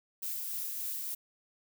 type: noise with tremolo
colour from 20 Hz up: violet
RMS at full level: -36 dBFS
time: 0.22-1.15 s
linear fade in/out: 10 ms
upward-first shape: triangle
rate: 3.4 Hz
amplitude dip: 25%
effects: none